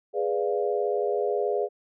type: chord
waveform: sine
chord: G# diminished seventh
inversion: none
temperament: equal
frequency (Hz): 415.3 / 493.9 / 587.3 / 698.5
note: G#4 / B4 / D5 / F5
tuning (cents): 0 / 0 / 0 / 0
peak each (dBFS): -26 / -29 / -31 / -32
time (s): 0.13-1.69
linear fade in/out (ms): 50
effects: none